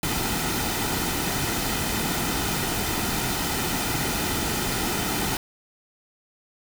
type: noise with comb filter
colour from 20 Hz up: pink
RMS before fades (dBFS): -26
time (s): 0.03-5.37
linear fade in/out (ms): 2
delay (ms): 1.8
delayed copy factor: -0.5
effects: none